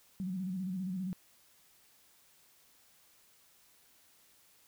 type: tone with vibrato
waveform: sine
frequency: 186 Hz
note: F#3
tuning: 9 cents sharp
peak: -34 dBFS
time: 0.2-1.13 s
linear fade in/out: 0 ms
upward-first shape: square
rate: 15 Hz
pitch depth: 63 cents each way
effects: white hiss -65 dBFS RMS until 4.67 s